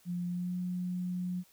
sine tone with pitch glide, 176.3 to 180.11 Hz, F3 to F#3, +17 to -46 cents, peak -32 dBFS, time 0.05-1.44 s, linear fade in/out 50 ms, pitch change +37 cents, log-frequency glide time 0.28-0.54 s, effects white hiss -64 dBFS RMS until 1.52 s

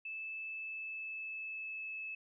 sine tone with pitch glide, 2624 to 2604 Hz, E7 to E7, -9 to -22 cents, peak -40 dBFS, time 0.05-2.15 s, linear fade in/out 5 ms, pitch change -13 cents, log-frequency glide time 0.48-1.93 s, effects none

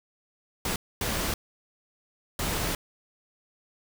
pink noise bursts at uneven times, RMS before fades -29 dBFS, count 3, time 0.65-0.76 / 1.01-1.34 / 2.39-2.75 s, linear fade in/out 2 ms, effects none

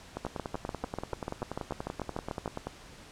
two click trains, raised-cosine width 1 ms, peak -19 / -20 dBFS, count 16 / 27, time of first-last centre 0.25-2.459 / 0.17-2.67 s, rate 6.79 / 10.4 Hz, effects pink hiss -51 dBFS RMS until 3.11 s + low-pass 8000 Hz 12 dB/octave

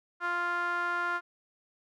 sawtooth tone with band-pass filter, 349.2 Hz, F4, in tune, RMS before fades -31 dBFS, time 0.2-1.21 s, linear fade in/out 50 ms, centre 1300 Hz, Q 5.8, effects none

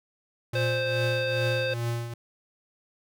square tone with tremolo, 117.7 Hz, A#2, 17 cents sharp, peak -26 dBFS, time 0.53-2.14 s, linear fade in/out 5 ms, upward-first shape triangle, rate 2.4 Hz, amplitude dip 70%
harmonic tone, 523.3 Hz, C5, in tune, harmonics 1 / 3 / 5 / 7 / 9, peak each -27 / -33 / -34 / -37 / -41 dBFS, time 0.55-1.74 s, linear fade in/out 5 ms
effects none

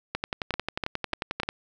two click trains, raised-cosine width 0.3 ms, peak -12 / -12 dBFS, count 16 / 4, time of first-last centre 0.15-1.489 / 0.54-1.433 s, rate 11.2 / 3.36 Hz, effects none

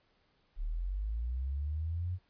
sine linear sweep, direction up, 34.53 to 92.5 Hz, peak -32 dBFS, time 0.56-2.19 s, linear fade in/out 50 ms, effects pink hiss -72 dBFS RMS until 2.29 s + resampled to 11025 Hz

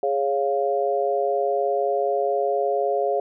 sine chord, Db major, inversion second, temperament equal, 415.3 / 554.4 / 698.5 Hz, Ab4 / Db5 / F5, 0 / 0 / 0 cents, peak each -24 dBFS, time 0.03-3.2 s, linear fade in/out 2 ms, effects none

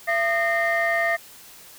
sine tone cluster, 675 / 1222 / 1836 / 2082 Hz, E5 / D#6 / A#6 / C7, +41 / -32 / -27 / -9 cents, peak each -22 / -30 / -22 / -27 dBFS, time 0.07-1.17 s, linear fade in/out 20 ms, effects tanh soft clip ceiling -13 dBFS + white hiss -46 dBFS RMS until 1.78 s

